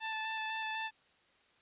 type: tone with vibrato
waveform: 15% pulse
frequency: 880 Hz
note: A5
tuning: in tune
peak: -29 dBFS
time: 0-0.91 s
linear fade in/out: 50 ms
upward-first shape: square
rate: 4 Hz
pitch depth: 10 cents each way
effects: white hiss -68 dBFS RMS until 1.61 s + resampled to 8000 Hz